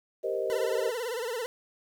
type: chord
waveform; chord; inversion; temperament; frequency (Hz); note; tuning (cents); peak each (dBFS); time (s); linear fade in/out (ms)
sine; C minor seventh; second; equal; 392 / 466.2 / 523.3 / 622.3; G4 / Bb4 / C5 / Eb5; 0 / 0 / 0 / 0; -33; 0.23-0.91; 20
type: tone with vibrato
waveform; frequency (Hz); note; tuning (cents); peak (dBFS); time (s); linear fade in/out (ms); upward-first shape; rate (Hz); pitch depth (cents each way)
40% pulse; 474.5; A#4; +31; -30; 0.5-1.46; 0; sine; 18; 130
effects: 10-bit